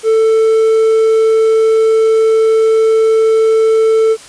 triangle tone, 443.5 Hz, A4, 14 cents sharp, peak -5 dBFS, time 0.03-4.17 s, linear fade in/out 50 ms, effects white hiss -35 dBFS RMS until 4.28 s + resampled to 22050 Hz

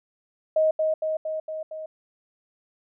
sine tone with echo, 628 Hz, D#5, 16 cents sharp, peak -17 dBFS, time 0.56-0.71 s, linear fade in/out 5 ms, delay 230 ms, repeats 5, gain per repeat -3 dB, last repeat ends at 1.86 s, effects none

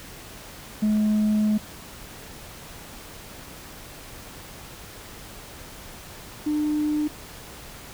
sine tone pair in turn, 212.7 / 300.8 Hz, G#3 / D4, +42 / +42 cents, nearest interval tritone, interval 600 cents, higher second, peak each -16 / -20 dBFS, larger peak first, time 0.82-1.58 / 6.46-7.08 s, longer first, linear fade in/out 10 ms, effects tanh soft clip ceiling -17 dBFS + pink hiss -42 dBFS RMS until 7.93 s

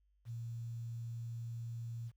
sine tone with quantisation, 116.54 Hz, A#2, in tune, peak -40 dBFS, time 0.25-2.12 s, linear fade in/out 50 ms, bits 11, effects added 50 Hz sine -70 dBFS peak until 2.16 s

